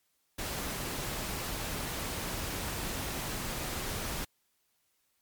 pink noise, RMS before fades -36 dBFS, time 0.38-4.25 s, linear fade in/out 10 ms, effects white hiss -75 dBFS RMS until 5.21 s + MP3 96 kbps

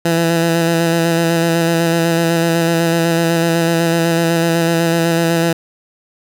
15% pulse tone with vibrato, 166.9 Hz, E3, 22 cents sharp, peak -6 dBFS, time 0.05-5.53 s, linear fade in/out 5 ms, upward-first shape square, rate 8 Hz, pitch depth 18 cents each way, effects none

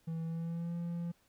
triangle tone with pitch glide, 163.5 to 171.03 Hz, E3 to F3, -14 to -36 cents, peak -33 dBFS, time 0.07-1.12 s, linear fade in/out 10 ms, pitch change +78 cents, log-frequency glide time 0.24-0.75 s, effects pink hiss -71 dBFS RMS until 1.28 s

